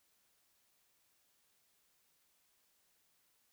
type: silence
effects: white hiss -75 dBFS RMS until 3.52 s